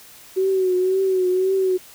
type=tone with vibrato; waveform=sine; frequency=374.4 Hz; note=F#4; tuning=20 cents sharp; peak=-16 dBFS; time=0.36-1.78 s; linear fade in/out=20 ms; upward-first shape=triangle; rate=1.9 Hz; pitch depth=57 cents each way; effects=white hiss -45 dBFS RMS until 1.94 s